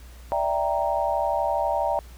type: chord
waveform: sine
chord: E half-diminished seventh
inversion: third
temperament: equal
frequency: 587.3 / 659.3 / 784 / 932.3 Hz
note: D5 / E5 / G5 / Bb5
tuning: 0 / 0 / 0 / 0 cents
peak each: -27 dBFS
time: 0.32-1.99 s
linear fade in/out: 0 ms
effects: added 60 Hz sine -42 dBFS peak until 2.17 s + pink hiss -52 dBFS RMS until 2.17 s